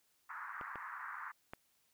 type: band-pass noise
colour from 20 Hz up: pink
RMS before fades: -46 dBFS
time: 0.29-1.32 s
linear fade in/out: 10 ms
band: 1000 to 1800 Hz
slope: 48 dB/octave
type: clicks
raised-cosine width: 0.5 ms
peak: -29 dBFS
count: 3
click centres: 0.612 / 0.757 / 1.535 s
effects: white hiss -75 dBFS RMS until 1.93 s